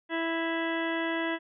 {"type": "harmonic tone with a mistuned harmonic", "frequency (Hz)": 329.6, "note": "E4", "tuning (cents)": 0, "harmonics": [1, 2, 3, 4, 5, 6, 8, 9, 10], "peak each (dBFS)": [-31, -35, -37, -44, -36, -36, -43, -47, -44], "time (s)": [0.09, 1.39], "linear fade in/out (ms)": 50, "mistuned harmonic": 10, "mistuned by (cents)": 22, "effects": []}